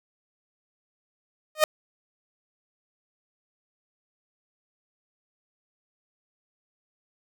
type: tone with exponential growth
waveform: sawtooth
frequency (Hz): 617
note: D#5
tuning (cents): -15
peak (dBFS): -8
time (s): 1.55-1.64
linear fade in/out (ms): 2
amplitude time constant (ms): 18
effects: none